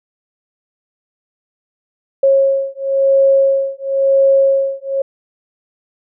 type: beating tone pair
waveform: sine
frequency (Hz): 544 / 544.97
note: C#5 / C#5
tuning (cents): -33 / -30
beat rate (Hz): 0.97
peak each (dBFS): -13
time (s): 2.23-5.02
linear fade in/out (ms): 5
effects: none